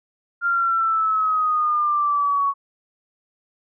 sine exponential sweep, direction down, 1400 to 1111 Hz, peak -17 dBFS, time 0.41-2.54 s, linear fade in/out 50 ms, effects none

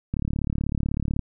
click train, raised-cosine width 5 ms, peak -13 dBFS, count 39, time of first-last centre 0.14-1.193 s, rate 36.1 Hz, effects none

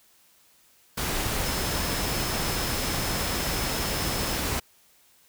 sine tone in noise, 5210 Hz, E8, 21 cents flat, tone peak -37 dBFS, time 1.45-4.38 s, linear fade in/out 10 ms, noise pink, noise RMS -28 dBFS, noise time 0.97-4.6 s, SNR -12 dB, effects white hiss -60 dBFS RMS until 5.28 s

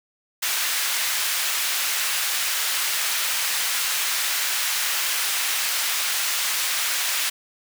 pink high-pass noise, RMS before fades -24 dBFS, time 0.42-7.3 s, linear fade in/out 10 ms, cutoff 1700 Hz, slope 12 dB/octave, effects none

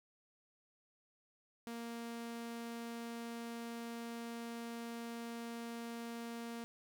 sawtooth tone, 233.1 Hz, A#3, in tune, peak -39 dBFS, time 1.67-6.64 s, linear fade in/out 0 ms, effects none

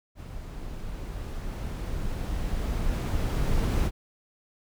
brown noise with level ramp, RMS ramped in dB -39 to -23 dBFS, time 0.15-3.91 s, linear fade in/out 50 ms, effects none

